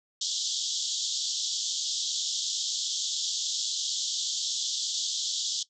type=band-pass noise; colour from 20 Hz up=pink; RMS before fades=-31 dBFS; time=0.21-5.63 s; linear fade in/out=5 ms; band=3200 to 7400 Hz; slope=96 dB/octave; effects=noise-tail reverb RT60 0.1 s tail -17 dB re dry